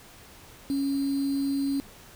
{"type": "tone with sample-and-hold", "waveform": "sine", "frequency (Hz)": 276.7, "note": "C#4", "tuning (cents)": -3, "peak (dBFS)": -24, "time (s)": [0.7, 1.8], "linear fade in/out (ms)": 0, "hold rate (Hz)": 4410, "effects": ["pink hiss -50 dBFS RMS until 2.15 s"]}